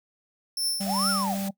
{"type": "tone with tremolo", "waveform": "sawtooth", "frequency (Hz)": 5360, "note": "E8", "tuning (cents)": 28, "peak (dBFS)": -20, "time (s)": [0.57, 1.24], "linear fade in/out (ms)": 2, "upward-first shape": "triangle", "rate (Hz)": 2.5, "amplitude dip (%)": 90}
{"type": "noise", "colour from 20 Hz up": "white", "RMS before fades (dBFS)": -38, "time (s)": [0.8, 1.49], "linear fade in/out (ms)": 10}
{"type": "harmonic tone", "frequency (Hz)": 196, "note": "G3", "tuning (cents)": 0, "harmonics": [1, 3, 4], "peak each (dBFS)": [-28, -38, -40], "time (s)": [0.8, 1.51], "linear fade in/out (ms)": 10}
{"type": "linear two-way sweep", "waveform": "sine", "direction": "up then down", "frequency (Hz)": [582, 1431, 582], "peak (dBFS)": -27, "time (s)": [0.85, 1.37], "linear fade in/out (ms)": 50, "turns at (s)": 1.1}
{"effects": ["noise-tail reverb RT60 0.1 s tail -20 dB re dry"]}